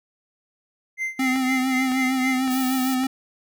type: tone with tremolo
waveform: triangle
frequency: 2080 Hz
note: C7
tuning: 11 cents flat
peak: -21 dBFS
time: 0.97-2.45 s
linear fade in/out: 50 ms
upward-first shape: sine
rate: 4 Hz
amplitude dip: 90%
type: tone with vibrato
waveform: square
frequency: 259.7 Hz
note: C4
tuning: 13 cents flat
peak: -21 dBFS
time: 1.19-3.07 s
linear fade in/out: 5 ms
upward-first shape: triangle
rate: 6.6 Hz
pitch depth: 44 cents each way
type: click train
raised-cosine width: 0.3 ms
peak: -19 dBFS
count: 4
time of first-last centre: 1.36-3.036 s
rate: 1.79 Hz
type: noise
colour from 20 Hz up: blue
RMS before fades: -33 dBFS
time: 2.5-2.95 s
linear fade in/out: 10 ms
effects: none